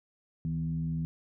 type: tone with frequency modulation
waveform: sine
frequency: 159.7 Hz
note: D#3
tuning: 45 cents sharp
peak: -29 dBFS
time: 0.45-1.05 s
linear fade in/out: 0 ms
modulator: 86.2 Hz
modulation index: 0.58
effects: none